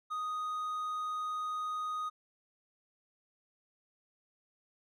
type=tone; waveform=triangle; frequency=1244.5 Hz; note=D#6; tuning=in tune; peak=-32 dBFS; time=0.1-2.1 s; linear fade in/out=20 ms; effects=none